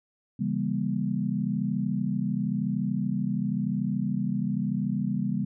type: chord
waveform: sine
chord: C# diminished seventh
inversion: none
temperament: just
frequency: 138.59 / 166.31 / 199.57 / 239.5 Hz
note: C#3 / E3 / G3 / Bb3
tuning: 0 / +16 / +31 / +47 cents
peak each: -32 / -33 / -28 / -31 dBFS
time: 0.39-5.45 s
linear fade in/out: 10 ms
effects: none